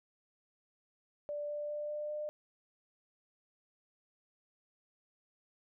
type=tone with pitch steps; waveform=sine; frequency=587.3 / 590.7 / 594.1 / 597.6 / 601 Hz; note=D5 / D5 / D5 / D5 / D5; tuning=0 / +10 / +20 / +30 / +40 cents; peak=-36 dBFS; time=1.29-2.29 s; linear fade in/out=0 ms; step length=200 ms; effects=none